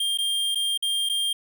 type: tone with dropouts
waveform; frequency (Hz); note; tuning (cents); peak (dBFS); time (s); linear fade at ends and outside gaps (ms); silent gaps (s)
square; 3200; G7; +35; -23; 0-1.33; 5; 0.175-0.185 / 0.548-0.555 / 0.776-0.824 / 1.09-1.096
effects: none